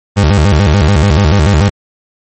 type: tone with vibrato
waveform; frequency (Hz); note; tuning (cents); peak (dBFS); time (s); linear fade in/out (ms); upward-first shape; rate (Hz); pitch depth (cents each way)
30% pulse; 87.5; F2; +4; -3; 0.16-1.7; 20; square; 6.9; 250
effects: MP3 32 kbps